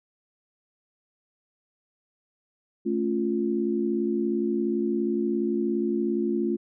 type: chord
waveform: sine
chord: A augmented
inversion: none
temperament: equal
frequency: 220 / 277.2 / 349.2 Hz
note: A3 / C#4 / E#4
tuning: 0 / 0 / 0 cents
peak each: -27 / -30 / -26 dBFS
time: 2.85-6.57 s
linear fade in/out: 20 ms
effects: none

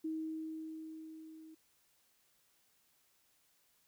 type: tone with level ramp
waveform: sine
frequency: 317.3 Hz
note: D#4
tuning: 34 cents sharp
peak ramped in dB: -35 to -52 dBFS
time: 0.04-1.55 s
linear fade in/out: 10 ms
effects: white hiss -73 dBFS RMS until 3.87 s

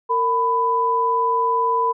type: tone pair together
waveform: sine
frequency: 459 / 997 Hz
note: A#4 / B5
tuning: -27 / +16 cents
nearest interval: octave + minor second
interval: 1343 cents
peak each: -23 / -17 dBFS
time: 0.09-1.93 s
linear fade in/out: 20 ms
effects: none

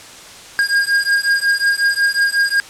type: beating tone pair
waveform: square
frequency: 1618 / 1623.5 Hz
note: G#6 / G#6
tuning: -46 / -40 cents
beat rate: 5.5 Hz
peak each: -17 dBFS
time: 0.59-2.6 s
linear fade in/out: 0 ms
effects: white hiss -37 dBFS RMS until 2.69 s + low-pass 8000 Hz 12 dB/octave

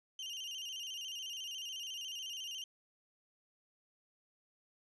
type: tone with vibrato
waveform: 35% pulse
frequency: 2968 Hz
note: F#7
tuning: 5 cents sharp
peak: -39 dBFS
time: 0.19-2.64 s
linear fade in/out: 2 ms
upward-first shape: square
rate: 14 Hz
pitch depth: 74 cents each way
effects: resampled to 24000 Hz

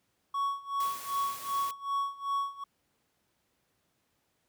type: tone with tremolo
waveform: triangle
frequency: 1115 Hz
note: C#6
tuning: 10 cents sharp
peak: -25 dBFS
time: 0.34-2.64 s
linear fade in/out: 5 ms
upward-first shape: sine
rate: 2.6 Hz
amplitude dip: 90%
type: noise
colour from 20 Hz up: white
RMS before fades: -44 dBFS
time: 0.8-1.71 s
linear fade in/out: 2 ms
effects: pink hiss -75 dBFS RMS until 4.48 s + high-pass 80 Hz 12 dB/octave

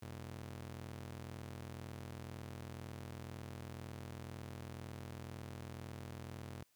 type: ring-modulated tone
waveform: sawtooth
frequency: 110 Hz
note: A2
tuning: in tune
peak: -39 dBFS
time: 0.02-6.63 s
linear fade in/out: 0 ms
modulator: 21 Hz
effects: white hiss -75 dBFS RMS until 6.75 s

